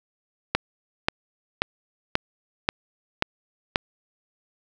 click train, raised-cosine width 0.3 ms, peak -3 dBFS, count 7, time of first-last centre 0.55-3.759 s, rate 1.87 Hz, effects none

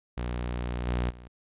sawtooth tone with level steps, 60.5 Hz, B1, 35 cents flat, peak -26 / -22 / -41 dBFS, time 0.17-1.28 s, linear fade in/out 10 ms, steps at 0.87 / 1.1 s, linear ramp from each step 5 ms, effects resampled to 8000 Hz

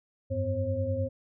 sine tone cluster, 90.8 / 100.6 / 254.7 / 538 Hz, F#2 / G2 / C4 / C5, -32 / +45 / -46 / +48 cents, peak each -33 / -31 / -37 / -31 dBFS, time 0.3-1.09 s, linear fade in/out 20 ms, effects none

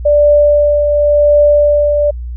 sine tone with tremolo, 587.3 Hz, D5, in tune, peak -4 dBFS, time 0.05-2.11 s, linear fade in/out 10 ms, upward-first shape triangle, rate 0.92 Hz, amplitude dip 45%, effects added 60 Hz sine -20 dBFS peak until 2.36 s

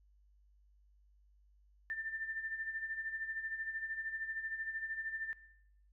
sine tone with tremolo, 1786 Hz, A6, 25 cents sharp, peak -35 dBFS, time 1.9-5.33 s, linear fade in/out 0 ms, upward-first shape sine, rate 13 Hz, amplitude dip 60%, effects noise-tail reverb RT60 0.8 s tail -18 dB re dry + added 50 Hz sine -64 dBFS peak until 5.92 s

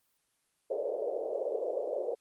white band-pass noise, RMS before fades -34 dBFS, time 0.7-2.15 s, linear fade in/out 10 ms, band 420 to 590 Hz, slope 48 dB/octave, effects white hiss -75 dBFS RMS until 2.2 s + Opus 24 kbps

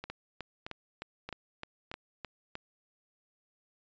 two click trains, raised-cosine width 0.3 ms, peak -23 / -24 dBFS, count 9 / 4, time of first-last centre 0.1-2.554 / 0.04-1.915 s, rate 3.26 / 1.6 Hz, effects resampled to 16000 Hz

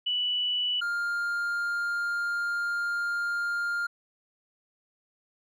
sine / triangle tone pair in turn, 2960 / 1403.4 Hz, F#7 / F6, 0 / +8 cents, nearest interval octave + minor second, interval 1292 cents, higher first, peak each -25 dBFS, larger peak neither, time 0.06-0.81 / 0.81-3.87 s, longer second, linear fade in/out 10 ms, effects none

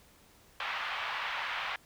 pink band-pass noise, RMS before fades -36 dBFS, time 0.6-1.76 s, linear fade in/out 2 ms, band 870 to 3200 Hz, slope 24 dB/octave, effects pink hiss -61 dBFS RMS until 1.85 s

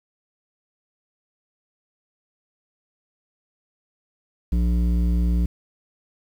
square tone with low-pass filter, 59 Hz, A#1, 22 cents sharp, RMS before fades -20 dBFS, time 4.52-5.46 s, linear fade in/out 5 ms, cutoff 230 Hz, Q 1.2, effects 8-bit

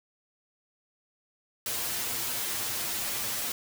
white noise with comb filter, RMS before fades -32 dBFS, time 1.66-3.52 s, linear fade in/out 2 ms, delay 8.5 ms, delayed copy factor +0.8, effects none

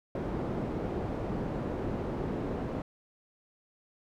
white low-pass noise, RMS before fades -34 dBFS, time 0.15-2.82 s, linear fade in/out 2 ms, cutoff 420 Hz, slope 12 dB/octave, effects none

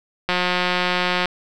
click train, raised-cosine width 0.3 ms, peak -4 dBFS, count 175, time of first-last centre 0.29-1.257 s, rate 180 Hz, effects none

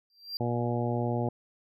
triangle tone with exponential growth, 4724 Hz, D8, 9 cents sharp, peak -28 dBFS, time 0.1-0.37 s, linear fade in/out 1 ms, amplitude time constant 57 ms
harmonic tone, 119.8 Hz, A#2, 48 cents sharp, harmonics 1 / 2 / 3 / 4 / 5 / 6 / 7, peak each -30 / -33 / -35 / -36 / -37 / -38 / -38 dBFS, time 0.4-1.29 s, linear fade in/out 5 ms
effects none

